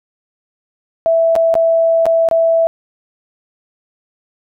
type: tone with dropouts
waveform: sine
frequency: 659.3 Hz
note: E5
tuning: in tune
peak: -9 dBFS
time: 1.06-2.67 s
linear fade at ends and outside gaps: 0 ms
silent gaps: 1.354-1.362 / 1.541-1.553 / 2.056-2.065 / 2.288-2.312 s
effects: none